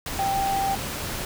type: tone in noise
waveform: sine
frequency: 784 Hz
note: G5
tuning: in tune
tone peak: -22 dBFS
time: 0.19-0.75 s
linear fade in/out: 2 ms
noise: pink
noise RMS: -31 dBFS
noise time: 0.06-1.25 s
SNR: +6 dB
effects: none